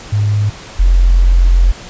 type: tone pair in turn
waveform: sine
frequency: 103.83 / 43.96 Hz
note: G#2 / F1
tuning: 0 / +12 cents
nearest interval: octave + minor third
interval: 1488 cents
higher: first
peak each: -10 / -5 dBFS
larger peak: second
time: 0.12-0.5 / 0.79-1.72 s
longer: second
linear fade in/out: 10 ms
effects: pink hiss -32 dBFS RMS until 1.89 s + resampled to 16000 Hz